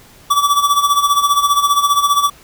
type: tone with tremolo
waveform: square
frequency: 1152 Hz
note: D6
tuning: 34 cents flat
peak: -9 dBFS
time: 0.3-2.3 s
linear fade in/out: 10 ms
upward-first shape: sine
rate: 15 Hz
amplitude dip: 70%
effects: pink hiss -44 dBFS RMS until 2.43 s